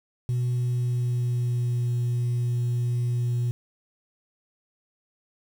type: tone with pitch glide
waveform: sine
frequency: 123.2 to 121.15 Hz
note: B2 to B2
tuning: -4 to -33 cents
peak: -20 dBFS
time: 0.29-3.51 s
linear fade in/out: 0 ms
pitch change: -29 cents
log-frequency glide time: 0.51-1.9 s
effects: tanh soft clip ceiling -21 dBFS + 8-bit